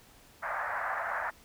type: band-pass noise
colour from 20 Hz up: white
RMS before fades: -34 dBFS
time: 0.42-1.31 s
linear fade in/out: 20 ms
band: 600 to 1800 Hz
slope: 48 dB/octave
effects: pink hiss -58 dBFS RMS until 1.44 s